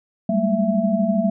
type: tone cluster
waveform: sine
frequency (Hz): 192.9 / 205.2 / 225 / 665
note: G3 / G#3 / A3 / E5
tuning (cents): -28 / -21 / +39 / +15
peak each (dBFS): -22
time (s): 0.29-1.3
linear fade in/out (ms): 5
effects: none